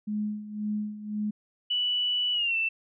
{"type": "tone with tremolo", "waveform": "sine", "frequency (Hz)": 210.6, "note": "G#3", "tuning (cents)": 24, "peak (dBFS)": -26, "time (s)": [0.07, 1.31], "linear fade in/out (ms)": 10, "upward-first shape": "sine", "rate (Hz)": 1.9, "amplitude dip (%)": 75}
{"type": "tone with pitch glide", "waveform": "sine", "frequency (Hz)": [2960, 2668], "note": ["F#7", "E7"], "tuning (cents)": [0, 20], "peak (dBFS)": -24, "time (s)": [1.7, 2.69], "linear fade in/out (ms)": 10, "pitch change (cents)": -180, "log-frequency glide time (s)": [2.33, 2.56]}
{"effects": []}